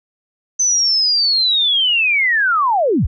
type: linear sweep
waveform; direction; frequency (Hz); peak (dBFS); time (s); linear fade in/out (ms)
sine; down; 6150 to 31.24; -12; 0.59-3.07; 10
effects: none